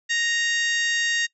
harmonic tone, 932.3 Hz, A#5, in tune, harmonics 2 / 3 / 4 / 5 / 6 / 7 / 8, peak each -23 / -29 / -29 / -35 / -36 / -33 / -35 dBFS, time 0.09-1.27 s, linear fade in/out 20 ms, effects noise-tail reverb RT60 0.1 s tail -22 dB re dry

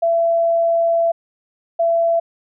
sine tone pair in turn, 671 / 671 Hz, E5 / E5, +31 / +31 cents, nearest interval unison, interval 0 cents, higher neither, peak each -13 dBFS, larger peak neither, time 0.02-1.12 / 1.79-2.2 s, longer first, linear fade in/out 10 ms, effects none

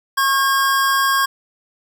square tone pair together, 1091.5 / 1612 Hz, C#6 / G6, -27 / +48 cents, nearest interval perfect fifth, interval 675 cents, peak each -17 / -19 dBFS, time 0.17-1.26 s, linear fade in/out 10 ms, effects 9-bit

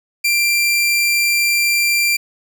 sawtooth tone, 2368 Hz, D7, 14 cents sharp, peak -10 dBFS, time 0.24-2.17 s, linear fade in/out 10 ms, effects none

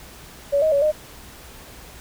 sine tone with pitch steps, 566 / 628 / 564 / 611 Hz, C#5 / D#5 / C#5 / D#5, +36 / +16 / +30 / -32 cents, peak -15 dBFS, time 0.52-0.92 s, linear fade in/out 20 ms, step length 100 ms, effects added 60 Hz sine -48 dBFS peak until 2 s + pink hiss -43 dBFS RMS until 2 s

